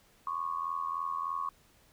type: tone with amplitude modulation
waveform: sine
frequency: 1103 Hz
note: C#6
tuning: 9 cents flat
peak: -28 dBFS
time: 0.27-1.49 s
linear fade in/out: 2 ms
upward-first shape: sine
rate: 83.3 Hz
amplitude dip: 85%
effects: pink hiss -64 dBFS RMS until 1.92 s